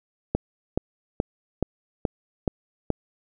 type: click train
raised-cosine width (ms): 2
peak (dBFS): -8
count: 7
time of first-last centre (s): 0.35-2.903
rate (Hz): 2.35
effects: none